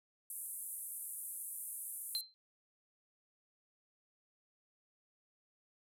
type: band-pass noise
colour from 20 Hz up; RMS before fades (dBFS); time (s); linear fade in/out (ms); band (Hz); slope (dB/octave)
pink; -45; 0.3-2.21; 2; 9200 to 13000; 48
type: tone with exponential decay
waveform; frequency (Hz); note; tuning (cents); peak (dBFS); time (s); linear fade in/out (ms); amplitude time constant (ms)
sine; 4110; C8; -32; -31; 2.15-2.34; 0; 41
effects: none